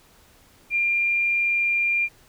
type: tone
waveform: sine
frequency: 2393 Hz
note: D7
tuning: 32 cents sharp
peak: -19 dBFS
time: 0.7-2.09 s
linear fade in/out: 50 ms
effects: pink hiss -55 dBFS RMS until 2.28 s